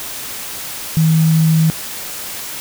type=tone in noise; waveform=sine; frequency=160 Hz; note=D#3; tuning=49 cents sharp; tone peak=-9 dBFS; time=0.97-1.7 s; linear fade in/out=0 ms; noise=white; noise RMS=-27 dBFS; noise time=0-2.6 s; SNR=+15 dB; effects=none